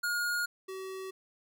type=tone pair in turn; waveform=square; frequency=1431 / 380 Hz; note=F6 / F#4; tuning=+42 / +46 cents; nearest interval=octave + major seventh; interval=2296 cents; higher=first; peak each=-30 / -39 dBFS; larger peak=first; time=0.03-0.46 / 0.68-1.11 s; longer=neither; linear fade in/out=10 ms; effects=none